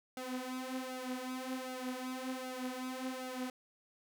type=tone with flanger; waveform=sawtooth; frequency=256.4 Hz; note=C4; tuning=35 cents flat; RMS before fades=-41 dBFS; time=0.17-3.5 s; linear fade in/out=2 ms; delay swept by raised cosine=1.4 to 7 ms; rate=1.3 Hz; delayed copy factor=+0.75; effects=none